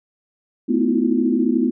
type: tone cluster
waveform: sine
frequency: 219.4 / 251.1 / 316.2 / 329.8 / 359.1 Hz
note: A3 / B3 / D#4 / E4 / F4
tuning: -5 / +29 / +28 / +1 / +48 cents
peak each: -22 / -18 / -24 / -23 / -26 dBFS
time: 0.68-1.71 s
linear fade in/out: 20 ms
effects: none